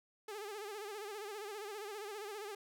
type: tone with vibrato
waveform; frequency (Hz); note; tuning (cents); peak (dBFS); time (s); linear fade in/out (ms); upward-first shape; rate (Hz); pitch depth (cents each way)
sawtooth; 415.3; G#4; 0; -39; 0.28-2.55; 5; sine; 15; 95
effects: none